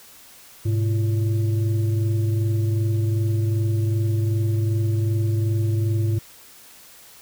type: tone with frequency modulation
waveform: sine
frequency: 105.2 Hz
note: G#2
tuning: 23 cents sharp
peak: -18 dBFS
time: 0.65-6.19 s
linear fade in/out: 10 ms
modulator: 233 Hz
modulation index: 0.54
effects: white hiss -47 dBFS RMS until 7.21 s